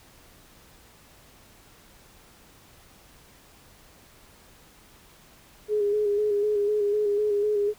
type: tone with vibrato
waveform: sine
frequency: 415.3 Hz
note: G#4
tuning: in tune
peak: -21 dBFS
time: 5.68-7.74 s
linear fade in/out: 50 ms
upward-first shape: square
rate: 4 Hz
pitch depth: 30 cents each way
effects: pink hiss -54 dBFS RMS until 7.78 s